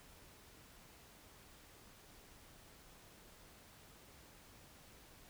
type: silence
effects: pink hiss -61 dBFS RMS until 5.29 s